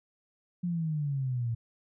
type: exponential sweep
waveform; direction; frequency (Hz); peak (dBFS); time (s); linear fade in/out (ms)
sine; down; 179.2 to 113.3; -28; 0.63-1.55; 10
effects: none